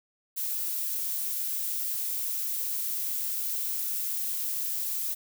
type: noise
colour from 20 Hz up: violet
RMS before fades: -31 dBFS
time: 0.36-5.15 s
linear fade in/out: 20 ms
effects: none